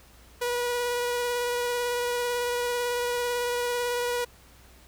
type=tone with vibrato; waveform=sawtooth; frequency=485.5 Hz; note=B4; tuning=30 cents flat; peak=-22 dBFS; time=0.41-4.25 s; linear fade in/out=10 ms; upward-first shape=triangle; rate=18 Hz; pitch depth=17 cents each way; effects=added 60 Hz sine -54 dBFS peak until 4.87 s + pink hiss -55 dBFS RMS until 4.87 s